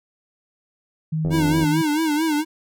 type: tone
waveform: sine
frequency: 157.6 Hz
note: D#3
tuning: 23 cents sharp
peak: -20 dBFS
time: 1.12-1.82 s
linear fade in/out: 10 ms
type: click train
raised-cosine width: 2 ms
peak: -16 dBFS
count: 35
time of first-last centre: 1.25-1.641 s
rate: 87 Hz
type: tone with vibrato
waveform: square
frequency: 309.3 Hz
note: D#4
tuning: 10 cents flat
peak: -19 dBFS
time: 1.3-2.45 s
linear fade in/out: 50 ms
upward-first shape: sine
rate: 4.5 Hz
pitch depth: 96 cents each way
effects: none